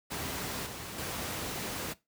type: noise with level steps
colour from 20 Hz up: pink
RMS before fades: -36 / -41 / -36 dBFS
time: 0.1-1.94 s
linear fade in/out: 20 ms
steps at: 0.66 / 0.98 s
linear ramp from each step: 5 ms
effects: noise-tail reverb RT60 0.2 s tail -18 dB re dry + high-pass 80 Hz 12 dB/octave